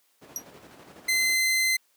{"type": "noise with tremolo", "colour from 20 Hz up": "brown", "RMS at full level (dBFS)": -37, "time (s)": [0.21, 1.36], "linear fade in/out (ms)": 20, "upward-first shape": "square", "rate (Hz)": 12, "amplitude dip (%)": 35}
{"type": "tone with exponential decay", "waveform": "35% pulse", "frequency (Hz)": 5780, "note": "F#8", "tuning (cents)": -41, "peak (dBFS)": -22, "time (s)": [0.36, 0.44], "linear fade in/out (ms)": 1, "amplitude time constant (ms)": 16}
{"type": "tone", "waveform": "sawtooth", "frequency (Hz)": 2063, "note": "C7", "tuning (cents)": -25, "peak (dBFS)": -18, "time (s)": [1.08, 1.77], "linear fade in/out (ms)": 10}
{"effects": ["white hiss -67 dBFS RMS until 1.96 s", "high-pass 300 Hz 12 dB/octave"]}